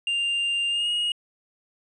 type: tone with pitch glide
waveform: triangle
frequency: 2794 to 2876 Hz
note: F7 to F#7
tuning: 0 to -50 cents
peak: -21 dBFS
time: 0.07-1.12 s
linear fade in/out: 2 ms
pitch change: +50 cents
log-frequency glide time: 0.69-0.9 s
effects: resampled to 22050 Hz